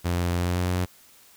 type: tone with pitch glide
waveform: sawtooth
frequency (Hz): 87.5 to 90.17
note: F2 to F#2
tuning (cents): +4 to -44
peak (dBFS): -19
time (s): 0.04-0.86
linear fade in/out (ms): 20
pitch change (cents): +52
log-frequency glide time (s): 0.36-0.68
effects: white hiss -54 dBFS RMS until 1.36 s

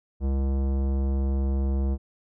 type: tone with tanh clipping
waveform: sine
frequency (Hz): 67.6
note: C#2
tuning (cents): -43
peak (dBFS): -24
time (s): 0.2-1.98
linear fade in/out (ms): 50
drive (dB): 17
effects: none

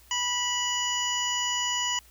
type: harmonic tone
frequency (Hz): 980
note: B5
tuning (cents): -14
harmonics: 1 / 2 / 3 / 5 / 6 / 7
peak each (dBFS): -32 / -34 / -29 / -41 / -37 / -32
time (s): 0.11-1.99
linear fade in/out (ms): 2
effects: added 60 Hz sine -56 dBFS peak until 2.1 s + white hiss -57 dBFS RMS until 2.1 s

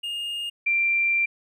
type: tone pair in turn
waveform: triangle / sine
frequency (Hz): 2835 / 2364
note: F7 / D7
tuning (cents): +25 / +11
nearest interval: minor third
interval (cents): 314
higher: first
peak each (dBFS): -26 / -19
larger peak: second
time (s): 0.03-0.5 / 0.66-1.26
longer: second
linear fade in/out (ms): 10
effects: none

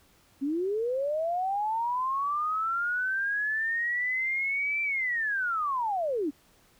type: linear two-way sweep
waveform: sine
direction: up then down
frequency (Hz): 263.3 to 2349 to 263.3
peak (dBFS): -26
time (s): 0.41-6.31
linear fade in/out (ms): 20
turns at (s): 4.82
effects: pink hiss -62 dBFS RMS until 6.79 s

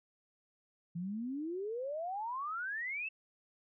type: exponential sweep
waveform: sine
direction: up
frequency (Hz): 164.81 to 2697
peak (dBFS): -36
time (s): 0.95-3.09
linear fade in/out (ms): 10
effects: none

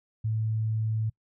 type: tone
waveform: sine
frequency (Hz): 110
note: A2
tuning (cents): 0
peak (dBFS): -25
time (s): 0.24-1.1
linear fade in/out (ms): 10
effects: noise-tail reverb RT60 0.1 s tail -26 dB re dry

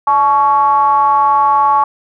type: ring-modulated tone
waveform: triangle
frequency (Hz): 129.6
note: C3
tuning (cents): -16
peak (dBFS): -3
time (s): 0.07-1.84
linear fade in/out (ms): 5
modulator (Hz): 988
effects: none

